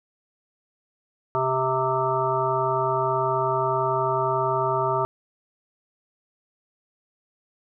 harmonic tone, 130.81 Hz, C3, in tune, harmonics 1 / 3 / 5 / 7 / 9 / 10, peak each -31 / -27 / -27 / -26 / -27 / -32 dBFS, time 1.35-5.05 s, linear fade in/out 0 ms, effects none

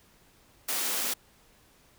white high-pass noise, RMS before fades -30 dBFS, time 0.68-1.14 s, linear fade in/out 10 ms, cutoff 190 Hz, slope 48 dB/octave, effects pink hiss -61 dBFS RMS until 1.98 s

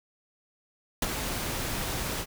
pink noise with ADSR envelope, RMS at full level -25 dBFS, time 1.02-2.26 s, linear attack 4 ms, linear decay 28 ms, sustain -7 dB, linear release 52 ms, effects none

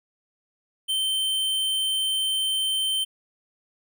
square tone, 3105 Hz, G7, 17 cents flat, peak -23 dBFS, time 0.88-3.05 s, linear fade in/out 20 ms, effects none

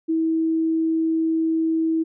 sine tone, 323.4 Hz, E4, 33 cents flat, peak -18 dBFS, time 0.08-2.04 s, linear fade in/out 20 ms, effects none

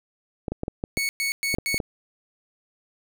clicks, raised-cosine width 2 ms, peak -14 dBFS, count 10, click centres 0.482 / 0.52 / 0.634 / 0.681 / 0.839 / 0.975 / 1.542 / 1.585 / 1.744 / 1.802 s
sawtooth tone bursts, 2217 Hz, C#7, in tune, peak -20 dBFS, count 4, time 0.97-1.78 s, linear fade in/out 0 ms, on 120 ms, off 110 ms
effects none

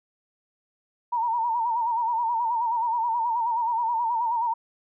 sine tone with vibrato, 931 Hz, A#5, 2 cents flat, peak -22 dBFS, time 1.12-4.54 s, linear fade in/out 10 ms, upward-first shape sine, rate 9.4 Hz, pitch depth 79 cents each way, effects none

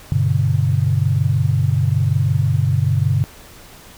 sine chord, G major, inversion none, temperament equal with one note detuned, 98 / 123.47 / 144.48 Hz, G2 / B2 / D3, 0 / 0 / -28 cents, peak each -18 dBFS, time 0.12-3.24 s, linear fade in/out 0 ms, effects pink hiss -42 dBFS RMS until 3.97 s

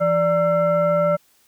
sine tone with frequency modulation, 587.3 Hz, D5, in tune, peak -15 dBFS, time 0-1.17 s, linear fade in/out 20 ms, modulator 756 Hz, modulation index 0.75, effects white hiss -59 dBFS RMS until 1.47 s

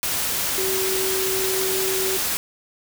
sine tone in noise, 380.2 Hz, F#4, 47 cents sharp, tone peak -24 dBFS, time 0.58-2.17 s, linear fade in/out 0 ms, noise white, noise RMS -24 dBFS, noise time 0.03-2.37 s, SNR -3 dB, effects none

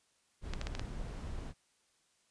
brown noise, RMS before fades -41 dBFS, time 0.41-1.54 s, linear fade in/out 50 ms
clicks, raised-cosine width 0.2 ms, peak -22 dBFS, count 5, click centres 0.536 / 0.614 / 0.67 / 0.751 / 0.795 s
effects white hiss -73 dBFS RMS until 2.3 s + resampled to 22050 Hz

